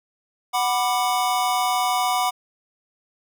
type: chord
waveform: square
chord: B minor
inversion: second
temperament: just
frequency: 740.8 / 987.8 / 1185.3 Hz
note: F#5 / B5 / D6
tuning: +2 / 0 / +16 cents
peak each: -23 / -25 / -27 dBFS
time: 0.53-2.31 s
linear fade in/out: 20 ms
effects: none